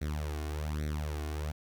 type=tone with flanger; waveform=sawtooth; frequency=75.5 Hz; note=D2; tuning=48 cents sharp; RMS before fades=-35 dBFS; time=0.01-1.52 s; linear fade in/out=10 ms; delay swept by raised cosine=0.5 to 2.8 ms; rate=1.2 Hz; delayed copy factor=+0.85; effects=11-bit